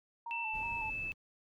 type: tone with vibrato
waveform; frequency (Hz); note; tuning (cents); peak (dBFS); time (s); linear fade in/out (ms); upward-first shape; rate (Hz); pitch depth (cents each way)
sine; 904; A5; +47; -39; 0.26-0.9; 5; square; 2.7; 55
type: tone with pitch glide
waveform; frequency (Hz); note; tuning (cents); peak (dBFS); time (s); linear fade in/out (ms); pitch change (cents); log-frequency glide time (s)
sine; 2667 to 2626; E7 to E7; +20 to -7; -36; 0.31-1.12; 0; -27; 0.46-0.68
type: noise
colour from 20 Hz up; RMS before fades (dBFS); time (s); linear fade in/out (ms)
brown; -49; 0.53-1.14; 20
effects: none